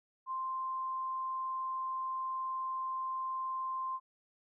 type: tone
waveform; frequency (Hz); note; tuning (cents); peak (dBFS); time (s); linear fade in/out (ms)
sine; 1046.5; C6; 0; -34; 0.26-4; 50
effects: none